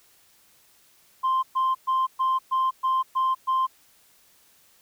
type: tone bursts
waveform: sine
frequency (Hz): 1046.5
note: C6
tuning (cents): 0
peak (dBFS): -18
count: 8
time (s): 1.23-3.67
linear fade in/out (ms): 20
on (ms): 200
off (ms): 120
effects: tanh soft clip ceiling -18 dBFS + white hiss -59 dBFS RMS until 4.81 s